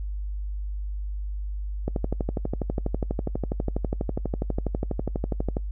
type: click train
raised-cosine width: 2 ms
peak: -13 dBFS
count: 46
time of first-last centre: 1.88-5.569 s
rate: 12.2 Hz
effects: noise-tail reverb RT60 0.1 s tail -23 dB re dry + added 50 Hz sine -28 dBFS peak until 5.71 s